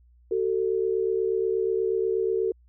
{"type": "tone pair together", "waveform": "sine", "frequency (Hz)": [377.9, 446.2], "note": ["F#4", "A4"], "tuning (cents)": [37, 24], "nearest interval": "minor third", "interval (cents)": 287, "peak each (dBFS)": -25, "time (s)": [0.31, 2.52], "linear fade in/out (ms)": 5, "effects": ["added 60 Hz sine -54 dBFS peak until 2.68 s"]}